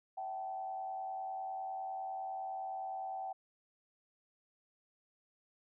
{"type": "tone with frequency modulation", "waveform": "sine", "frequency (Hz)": 765, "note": "G5", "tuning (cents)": -42, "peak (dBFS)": -38, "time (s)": [0.17, 3.33], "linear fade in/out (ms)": 10, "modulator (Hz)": 89.9, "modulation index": 0.61, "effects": []}